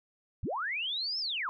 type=linear two-way sweep; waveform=sine; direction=up then down; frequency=38.89 to 5400 to 962 Hz; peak=-31 dBFS; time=0.43-1.49 s; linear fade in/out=0 ms; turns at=1.19 s; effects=none